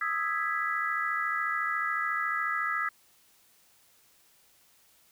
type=chord; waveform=sine; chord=E major seventh; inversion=third; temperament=equal; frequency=1244.5 / 1318.5 / 1661.2 / 1975.5 Hz; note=D#6 / E6 / G#6 / B6; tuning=0 / 0 / 0 / 0 cents; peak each=-33 dBFS; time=0.01-2.89 s; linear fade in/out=5 ms; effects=white hiss -63 dBFS RMS until 5.11 s

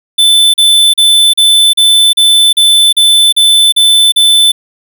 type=tone bursts; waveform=square; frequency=3520 Hz; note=A7; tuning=in tune; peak=-4 dBFS; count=11; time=0.18-4.52 s; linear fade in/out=10 ms; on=360 ms; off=38 ms; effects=none

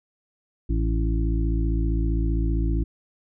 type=harmonic tone; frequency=55.3 Hz; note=A1; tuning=9 cents sharp; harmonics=1 / 2 / 3 / 5 / 6; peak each=-21 / -30 / -32 / -32 / -32 dBFS; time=0.69-2.84 s; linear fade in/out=10 ms; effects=none

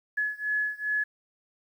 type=beating tone pair; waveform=sine; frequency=1700 / 1702.5 Hz; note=G#6 / G#6; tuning=+40 / +42 cents; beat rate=2.5 Hz; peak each=-29 / -30 dBFS; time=0.17-1.04 s; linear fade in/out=10 ms; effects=10-bit

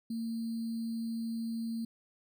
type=tone with sample-and-hold; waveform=sine; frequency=228.2 Hz; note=A#3; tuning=37 cents flat; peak=-33 dBFS; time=0.1-1.85 s; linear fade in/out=5 ms; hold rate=4410 Hz; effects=none

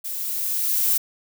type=noise with level ramp; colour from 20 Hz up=violet; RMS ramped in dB=-30 to -19 dBFS; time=0.04-0.98 s; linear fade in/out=10 ms; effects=none

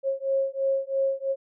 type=beating tone pair; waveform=sine; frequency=540 / 543 Hz; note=C#5 / C#5; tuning=-45 / -36 cents; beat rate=3 Hz; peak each=-26 dBFS; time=0.03-1.36 s; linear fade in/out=50 ms; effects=none

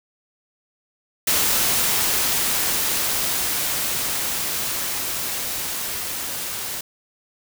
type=noise with level ramp; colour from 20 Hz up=white; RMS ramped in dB=-19 to -29 dBFS; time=1.27-6.81 s; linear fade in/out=5 ms; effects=none

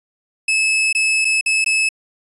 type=tone with dropouts; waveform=40% pulse; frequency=2599 Hz; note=E7; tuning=25 cents flat; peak=-13 dBFS; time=0.48-1.89 s; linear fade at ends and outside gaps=5 ms; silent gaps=0.928-0.949 / 1.247-1.251 / 1.411-1.46 / 1.644-1.661 s; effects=resampled to 32000 Hz

